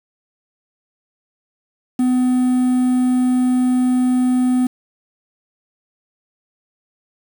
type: tone with quantisation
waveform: triangle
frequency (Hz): 252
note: B3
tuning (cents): +35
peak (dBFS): -11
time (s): 1.99-4.67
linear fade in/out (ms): 5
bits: 6
effects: none